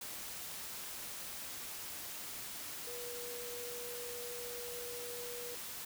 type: tone in noise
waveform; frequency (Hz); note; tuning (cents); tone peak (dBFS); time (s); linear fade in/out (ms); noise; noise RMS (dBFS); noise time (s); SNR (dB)
sine; 483.3; B4; -38; -45; 2.87-5.55; 5; white; -45; 0.01-5.85; -3
effects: none